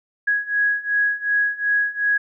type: beating tone pair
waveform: sine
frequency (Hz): 1661.2 / 1663.9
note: G#6 / G#6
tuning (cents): 0 / +3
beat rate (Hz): 2.7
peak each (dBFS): -22 / -20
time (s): 0.27-2.18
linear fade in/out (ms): 10
effects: none